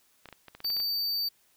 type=clicks; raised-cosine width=0.3 ms; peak=-29 dBFS; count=10; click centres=0.257 / 0.288 / 0.327 / 0.483 / 0.55 / 0.604 / 0.647 / 0.702 / 0.767 / 0.801 s
type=tone; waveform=square; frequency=4606 Hz; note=D8; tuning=34 cents flat; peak=-28 dBFS; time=0.64-1.29 s; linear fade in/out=10 ms
effects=white hiss -66 dBFS RMS until 1.56 s